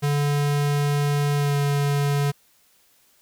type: tone with pitch glide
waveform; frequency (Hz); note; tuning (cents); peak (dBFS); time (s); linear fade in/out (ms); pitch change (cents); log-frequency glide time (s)
square; 144.6 to 142.86; D3 to D3; -27 to -47; -20; 0.02-2.32; 20; -20; 1.35-1.55
effects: white hiss -60 dBFS RMS until 3.21 s